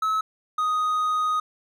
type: tone pair in turn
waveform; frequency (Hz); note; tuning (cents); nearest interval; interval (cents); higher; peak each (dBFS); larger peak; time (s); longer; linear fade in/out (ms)
triangle; 1292 / 1246.9; E6 / D#6; -35 / +3; minor second; 62; first; -19; neither; 0.02-0.21 / 0.58-1.4; second; 5
effects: none